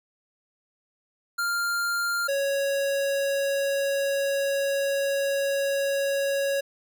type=tone pair in turn; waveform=square; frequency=1396.9 / 554.4 Hz; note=F6 / C#5; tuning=0 / 0 cents; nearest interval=octave + major third; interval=1600 cents; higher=first; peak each=-25 / -24 dBFS; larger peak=second; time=1.38-2.28 / 2.28-6.61 s; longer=second; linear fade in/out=10 ms; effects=none